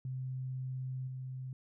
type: tone with level steps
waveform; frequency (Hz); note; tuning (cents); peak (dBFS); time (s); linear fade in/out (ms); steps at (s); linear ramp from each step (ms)
sine; 129.7; C3; -15; -36 / -39; 0.05-1.53; 2; 1.07; 10
effects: none